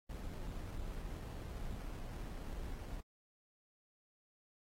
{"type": "noise with sample-and-hold", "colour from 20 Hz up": "brown", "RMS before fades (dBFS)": -44, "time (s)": [0.09, 3.01], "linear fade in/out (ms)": 10, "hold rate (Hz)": 3675, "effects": ["AAC 48 kbps"]}